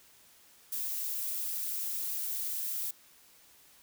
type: noise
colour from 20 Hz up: violet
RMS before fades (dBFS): -35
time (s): 0.72-2.91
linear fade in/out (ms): 5
effects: white hiss -60 dBFS RMS until 3.82 s